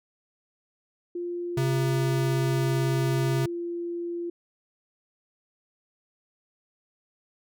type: tone with pitch glide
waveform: sine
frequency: 349.2 to 344.2 Hz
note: F4 to F4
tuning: 0 to -25 cents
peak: -29 dBFS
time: 1.15-4.3 s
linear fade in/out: 5 ms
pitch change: -25 cents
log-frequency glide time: 1.43-2.62 s
type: tone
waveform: square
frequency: 134.2 Hz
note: C3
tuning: 44 cents sharp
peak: -24 dBFS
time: 1.57-3.46 s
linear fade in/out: 5 ms
effects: none